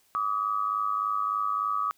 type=tone pair together; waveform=sine; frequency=1155.6 / 1259 Hz; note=D6 / D#6; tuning=-28 / +20 cents; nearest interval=minor second; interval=148 cents; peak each=-28 / -28 dBFS; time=0.15-1.91 s; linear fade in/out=0 ms; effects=white hiss -65 dBFS RMS until 1.97 s